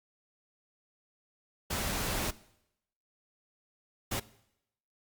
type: noise bursts at uneven times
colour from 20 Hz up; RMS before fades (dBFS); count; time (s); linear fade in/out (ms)
pink; -33; 2; 1.7-2.31 / 4.11-4.2; 10
effects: noise-tail reverb RT60 0.8 s tail -19 dB re dry + Opus 48 kbps